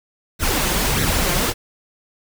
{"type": "noise with flanger", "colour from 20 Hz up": "pink", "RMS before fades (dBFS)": -19, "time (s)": [0.39, 1.54], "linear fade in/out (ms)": 50, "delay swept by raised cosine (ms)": [0.5, 5.7], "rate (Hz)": 1.6, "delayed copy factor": 0.65, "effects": []}